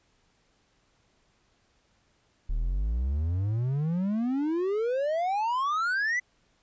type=exponential sweep; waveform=triangle; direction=up; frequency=35.34 to 2033 Hz; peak=-23 dBFS; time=2.49-6.2 s; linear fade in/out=10 ms; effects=pink hiss -68 dBFS RMS until 6.62 s + resampled to 16000 Hz